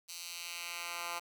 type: tone with high-pass filter sweep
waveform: 10% pulse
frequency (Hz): 172.2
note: F3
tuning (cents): -24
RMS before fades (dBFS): -42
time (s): 0.08-1.2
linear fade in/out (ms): 20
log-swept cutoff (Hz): 4700 to 1100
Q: 1.1
effects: 10-bit